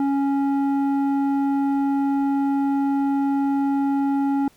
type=tone with low-pass filter; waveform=square; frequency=277.2 Hz; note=C#4; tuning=in tune; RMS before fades=-21 dBFS; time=0-4.48 s; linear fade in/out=2 ms; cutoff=800 Hz; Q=1.2; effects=pink hiss -56 dBFS RMS until 4.56 s